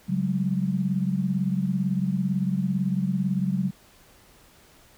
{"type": "chord", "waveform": "sine", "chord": "C# suspended fourth", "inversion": "none", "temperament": "equal with one note detuned", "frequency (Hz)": [138.59, 185, 202.9], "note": ["C#3", "F#3", "G#3"], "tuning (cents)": [0, 0, -40], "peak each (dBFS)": [-29, -24, -29], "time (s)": [0.08, 3.71], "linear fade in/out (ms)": 20, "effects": ["pink hiss -55 dBFS RMS until 4.97 s"]}